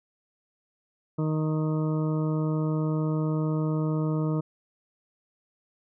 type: harmonic tone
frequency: 155.56 Hz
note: D#3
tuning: in tune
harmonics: 1 / 2 / 3 / 4 / 6 / 7 / 8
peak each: -25 / -30 / -35 / -39 / -44 / -45 / -43 dBFS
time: 1.18-4.41 s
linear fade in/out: 10 ms
effects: none